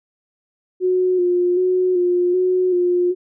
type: tone with vibrato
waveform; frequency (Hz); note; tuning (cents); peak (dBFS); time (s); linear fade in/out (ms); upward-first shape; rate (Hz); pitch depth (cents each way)
sine; 361.3; F#4; -41; -14; 0.8-3.15; 50; square; 1.3; 28
effects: none